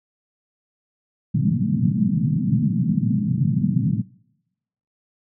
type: band-pass noise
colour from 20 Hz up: pink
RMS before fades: -20 dBFS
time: 1.34-4.02 s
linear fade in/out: 10 ms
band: 120 to 230 Hz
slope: 48 dB/octave
effects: noise-tail reverb RT60 0.9 s tail -24 dB re dry